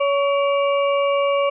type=harmonic tone with a mistuned harmonic; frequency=562 Hz; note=C#5; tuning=24 cents sharp; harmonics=1 / 2 / 4 / 5; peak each=-17 / -23 / -29 / -31 dBFS; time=0-1.5 s; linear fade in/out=10 ms; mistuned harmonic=4; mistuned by=+50 cents; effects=none